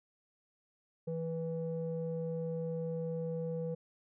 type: tone with low-pass filter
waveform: square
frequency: 163.8 Hz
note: E3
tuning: 11 cents flat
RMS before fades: -37 dBFS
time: 1.07-3.75 s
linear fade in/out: 10 ms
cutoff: 440 Hz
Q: 7
effects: none